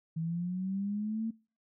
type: linear sweep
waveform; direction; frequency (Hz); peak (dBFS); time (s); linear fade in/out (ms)
sine; up; 159.7 to 227.5; -31; 0.16-1.31; 10
effects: noise-tail reverb RT60 0.4 s tail -25 dB re dry